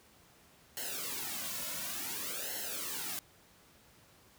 white noise with flanger, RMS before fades -39 dBFS, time 0.77-3.19 s, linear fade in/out 0 ms, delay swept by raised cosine 0.83 to 2.53 ms, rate 0.56 Hz, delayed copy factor -0.9, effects pink hiss -62 dBFS RMS until 4.38 s + high-pass 60 Hz 12 dB/octave

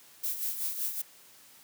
violet noise with tremolo, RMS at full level -31 dBFS, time 0.23-1.02 s, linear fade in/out 10 ms, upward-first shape sine, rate 5.3 Hz, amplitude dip 60%, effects white hiss -56 dBFS RMS until 1.63 s + high-pass 100 Hz 12 dB/octave

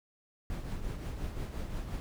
brown noise with tremolo, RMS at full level -35 dBFS, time 0.5-2 s, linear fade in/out 0 ms, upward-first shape triangle, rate 5.7 Hz, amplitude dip 55%, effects none

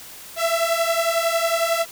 sawtooth beating tone pair, 662 / 673 Hz, E5 / E5, +7 / +36 cents, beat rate 11 Hz, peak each -18 dBFS, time 0.36-1.86 s, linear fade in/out 50 ms, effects white hiss -40 dBFS RMS until 1.91 s

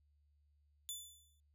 15% pulse tone with exponential decay, 3493 Hz, A7, 13 cents flat, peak -33 dBFS, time 0.89-1.4 s, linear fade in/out 0 ms, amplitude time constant 110 ms, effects added 73 Hz sine -70 dBFS peak until 1.54 s

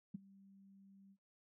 sine tone with ADSR envelope, 195.5 Hz, G3, 4 cents flat, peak -38 dBFS, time 0.14-1.17 s, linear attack 9 ms, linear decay 15 ms, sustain -23 dB, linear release 58 ms, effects noise-tail reverb RT60 0.2 s tail -22 dB re dry

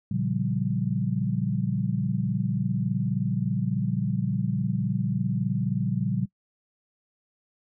sine chord, G half-diminished seventh, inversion first, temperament just, 117.6 / 141.12 / 176.4 / 196 Hz, Bb2 / Db3 / F3 / G3, +16 / +31 / +18 / 0 cents, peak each -29 dBFS, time 0.11-6.26 s, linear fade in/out 5 ms, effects noise-tail reverb RT60 0.1 s tail -23 dB re dry

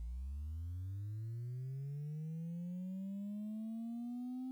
sine linear sweep, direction up, 55.1 to 260 Hz, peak -38 dBFS, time 0-4.51 s, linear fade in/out 0 ms, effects tanh soft clip ceiling -39 dBFS + 12-bit

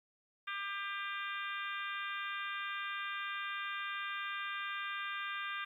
harmonic tone, 398.5 Hz, G4, 28 cents sharp, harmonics 3 / 4 / 5 / 6 / 7 / 8 / 9, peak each -42 / -42 / -47 / -46 / -49 / -52 / -49 dBFS, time 0.47-5.65 s, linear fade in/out 10 ms, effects 12-bit

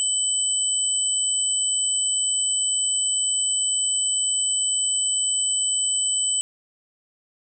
sine tone pair together, 3000 / 7991 Hz, F#7 / B8, +23 / +19 cents, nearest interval octave + perfect fourth, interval 1696 cents, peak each -26 / -21 dBFS, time 0-6.41 s, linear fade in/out 0 ms, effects none

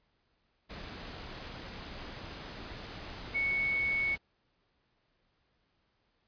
sine tone in noise, 2217 Hz, C#7, in tune, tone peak -28 dBFS, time 3.34-4.16 s, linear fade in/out 20 ms, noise pink, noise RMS -44 dBFS, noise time 0.69-4.18 s, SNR +13 dB, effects pink hiss -75 dBFS RMS until 6.27 s + resampled to 11025 Hz

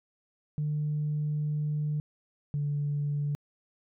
sine tone pair in turn, 150 / 145.39 Hz, D3 / D3, +37 / -17 cents, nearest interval minor second, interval 54 cents, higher first, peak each -26 dBFS, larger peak neither, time 0.58-2 / 2.54-3.35 s, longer first, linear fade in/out 0 ms, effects tanh soft clip ceiling -23 dBFS

